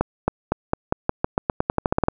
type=accelerating click train; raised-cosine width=1 ms; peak=-4 dBFS; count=17; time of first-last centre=0.01-2.084 s; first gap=270 ms; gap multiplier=0.89; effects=none